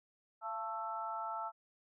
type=harmonic tone with a mistuned harmonic; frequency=220.7 Hz; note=A3; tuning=5 cents sharp; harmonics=3 / 4 / 5 / 6; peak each=-45 / -41 / -52 / -41 dBFS; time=0.41-1.52 s; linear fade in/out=50 ms; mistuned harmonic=3; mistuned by=+50 cents; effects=none